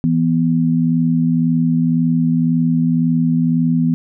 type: tone pair together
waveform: sine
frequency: 165 / 246.9 Hz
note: E3 / B3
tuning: +2 / 0 cents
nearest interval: perfect fifth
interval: 698 cents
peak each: -15 dBFS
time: 0.04-3.94 s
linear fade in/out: 0 ms
effects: none